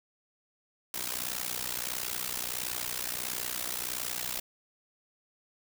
white noise with amplitude modulation, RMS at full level -31 dBFS, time 0.94-4.4 s, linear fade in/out 2 ms, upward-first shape sine, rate 61.5 Hz, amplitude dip 90%, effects none

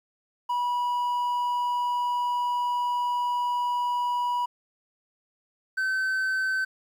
triangle tone pair in turn, 975 / 1534.4 Hz, B5 / G6, -23 / -37 cents, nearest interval minor sixth, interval 786 cents, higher second, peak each -22 dBFS, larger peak neither, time 0.49-4.46 / 5.77-6.65 s, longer first, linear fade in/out 10 ms, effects 10-bit

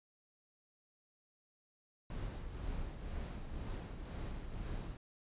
brown noise with tremolo, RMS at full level -40 dBFS, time 2.1-4.97 s, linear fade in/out 2 ms, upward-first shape triangle, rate 2 Hz, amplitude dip 55%, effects resampled to 8000 Hz

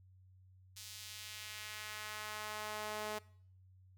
sawtooth tone with high-pass filter sweep, 212.8 Hz, G#3, 42 cents sharp, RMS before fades -45 dBFS, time 0.76-3.19 s, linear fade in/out 10 ms, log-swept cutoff 4700 to 520 Hz, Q 1, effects noise-tail reverb RT60 0.6 s tail -22 dB re dry + added 93 Hz sine -60 dBFS peak until 3.97 s

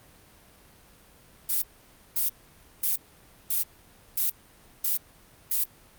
violet noise bursts, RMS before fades -25 dBFS, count 7, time 1.49-5.64 s, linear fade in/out 5 ms, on 130 ms, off 540 ms, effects pink hiss -55 dBFS RMS until 5.98 s + Opus 32 kbps

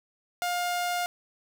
sawtooth tone, 708 Hz, F5, 23 cents sharp, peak -23 dBFS, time 0.42-1.06 s, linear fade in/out 0 ms, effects none

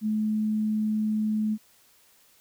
sine tone, 214.9 Hz, A3, 41 cents flat, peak -23 dBFS, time 0.01-1.58 s, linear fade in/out 50 ms, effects white hiss -60 dBFS RMS until 2.4 s

